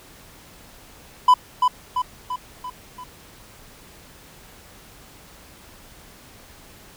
triangle tone with echo, 1000 Hz, B5, 21 cents sharp, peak -7 dBFS, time 1.28-1.34 s, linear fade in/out 5 ms, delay 340 ms, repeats 5, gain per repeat -5 dB, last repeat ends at 3.04 s, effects pink hiss -47 dBFS RMS until 6.96 s

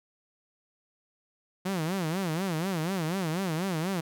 sawtooth tone with vibrato, 174.61 Hz, F3, in tune, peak -24 dBFS, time 1.65-4.01 s, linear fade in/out 10 ms, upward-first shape sine, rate 4.1 Hz, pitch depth 210 cents each way, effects none

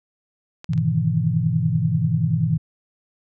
clicks, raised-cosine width 0.2 ms, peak -20 / -20 / -28 dBFS, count 3, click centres 0.644 / 0.734 / 0.778 s
sine chord, E major seventh, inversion first, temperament just, 103.01 / 123.61 / 154.51 / 164.81 Hz, G#2 / B2 / D#3 / E3, -14 / +2 / -12 / 0 cents, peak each -26 / -23 / -23 / -21 dBFS, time 0.69-2.58 s, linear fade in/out 10 ms
effects none

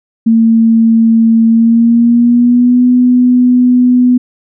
sine tone with pitch glide, 226.5 to 248.4 Hz, A#3 to B3, -50 to +10 cents, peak -4 dBFS, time 0.26-4.18 s, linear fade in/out 10 ms, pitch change +160 cents, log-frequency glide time 1.48-2.84 s, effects none

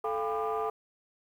sine tone cluster, 437.2 / 696 / 804 / 998 / 1199 Hz, A4 / F5 / G5 / B5 / D6, -11 / -6 / +44 / +18 / +36 cents, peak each -31 / -35 / -35 / -39 / -34 dBFS, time 0.04-0.7 s, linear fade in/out 5 ms, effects tanh soft clip ceiling -23 dBFS + 10-bit

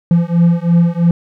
triangle beating tone pair, 169.2 / 172.2 Hz, E3 / F3, +45 / -24 cents, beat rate 3 Hz, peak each -10 dBFS, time 0.11-1.11 s, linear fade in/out 2 ms, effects none

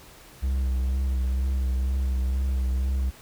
triangle tone with vibrato, 65 Hz, C2, 11 cents flat, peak -20 dBFS, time 0.42-3.11 s, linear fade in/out 20 ms, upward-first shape triangle, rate 2.1 Hz, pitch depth 40 cents each way, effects pink hiss -49 dBFS RMS until 3.21 s

